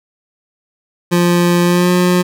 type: tone with pitch glide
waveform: 25% pulse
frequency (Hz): 174.61 to 179.21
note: F3 to F3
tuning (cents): 0 to +45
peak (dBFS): -6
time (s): 1.11-2.23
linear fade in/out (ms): 20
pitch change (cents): +45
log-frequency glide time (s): 1.64-1.91
effects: none